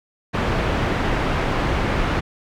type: low-pass noise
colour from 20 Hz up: pink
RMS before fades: -21 dBFS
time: 0.33-2.21 s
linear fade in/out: 20 ms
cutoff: 2200 Hz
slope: 12 dB/octave
effects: none